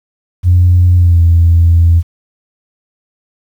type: tone with pitch glide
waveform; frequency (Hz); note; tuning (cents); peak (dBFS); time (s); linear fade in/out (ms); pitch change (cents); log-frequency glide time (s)
sine; 89 to 84.35; F2 to E2; +33 to +40; -3; 0.43-2.03; 50; -93; 0.96-1.21
effects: tanh soft clip ceiling 0 dBFS + 7-bit